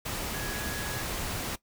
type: tone in noise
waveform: sine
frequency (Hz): 1671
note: G#6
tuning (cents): +10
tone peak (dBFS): -39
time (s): 0.34-1.03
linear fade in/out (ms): 10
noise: pink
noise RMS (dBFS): -34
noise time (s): 0.05-1.56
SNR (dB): -8
effects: noise-tail reverb RT60 0.1 s tail -18 dB re dry